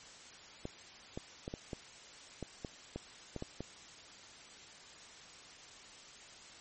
clicks, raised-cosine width 2 ms, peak -26 dBFS, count 11, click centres 0.654 / 1.175 / 1.479 / 1.539 / 1.732 / 2.427 / 2.648 / 2.96 / 3.363 / 3.424 / 3.606 s, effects white hiss -54 dBFS RMS until 6.6 s + MP3 32 kbps

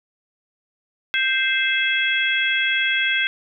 harmonic tone with a mistuned harmonic, 523.3 Hz, C5, in tune, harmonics 3 / 4 / 5 / 6, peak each -22 / -23 / -24 / -24 dBFS, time 1.14-3.27 s, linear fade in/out 0 ms, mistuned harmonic 6, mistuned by +95 cents, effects none

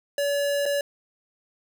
square tone with dropouts, 570 Hz, C#5, 48 cents sharp, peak -23 dBFS, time 0.18-0.81 s, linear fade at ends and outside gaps 2 ms, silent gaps 0.656-0.661 s, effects none

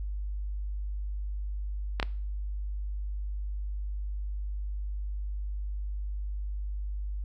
clicks, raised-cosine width 0.3 ms, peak -12 dBFS, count 2, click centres 1.999 / 2.028 s, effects noise-tail reverb RT60 0.5 s tail -22 dB re dry + added 50 Hz sine -31 dBFS peak until 7.24 s

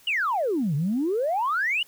sine exponential two-way sweep, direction down then up, 3004 to 136.6 to 3004 Hz, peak -21 dBFS, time 0.07-1.83 s, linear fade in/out 5 ms, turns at 0.75 s, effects tanh soft clip ceiling -17 dBFS + white hiss -55 dBFS RMS until 1.87 s

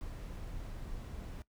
brown noise, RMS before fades -43 dBFS, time 0.01-1.42 s, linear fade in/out 0 ms, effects noise-tail reverb RT60 0.1 s tail -18 dB re dry

